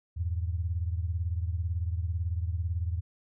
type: beating tone pair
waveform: sine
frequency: 82.41 / 100.41 Hz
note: E2 / G2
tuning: 0 / +42 cents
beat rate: 18 Hz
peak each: -29 / -34 dBFS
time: 0.16-3.01 s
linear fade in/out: 20 ms
effects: none